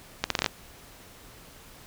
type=accelerating click train; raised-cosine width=0.2 ms; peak=-6 dBFS; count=7; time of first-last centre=0.24-0.462 s; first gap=63 ms; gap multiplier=0.78; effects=pink hiss -50 dBFS RMS until 1.86 s